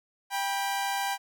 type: tone pair together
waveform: sawtooth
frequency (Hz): 791 / 975.3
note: G5 / B5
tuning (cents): +15 / -22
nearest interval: major third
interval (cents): 363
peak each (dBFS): -25 / -30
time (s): 0.3-1.18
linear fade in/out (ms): 50
effects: none